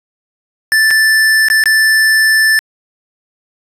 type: tone with dropouts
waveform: square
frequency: 1760 Hz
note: A6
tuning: in tune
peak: -8 dBFS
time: 0.72-2.59 s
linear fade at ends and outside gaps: 0 ms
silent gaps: 0.906-0.91 / 1.485-1.501 / 1.638-1.658 s
effects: resampled to 32000 Hz